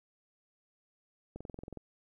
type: click train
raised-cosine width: 2 ms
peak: -30 dBFS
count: 10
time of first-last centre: 1.36-1.773 s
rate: 21.8 Hz
effects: 12-bit